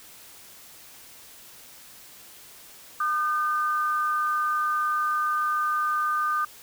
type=tone pair together; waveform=sine; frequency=1213.2 / 1533 Hz; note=D#6 / G6; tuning=-44 / -39 cents; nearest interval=major third; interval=405 cents; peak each=-23 / -30 dBFS; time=3-6.45 s; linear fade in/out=5 ms; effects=white hiss -48 dBFS RMS until 6.62 s